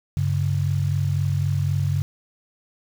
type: tone pair together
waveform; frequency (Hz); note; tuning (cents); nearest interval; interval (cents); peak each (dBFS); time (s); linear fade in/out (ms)
sine; 97 / 140.91; G2 / C#3; -18 / +29; tritone; 647; -22; 0.17-2.02; 0
effects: 7-bit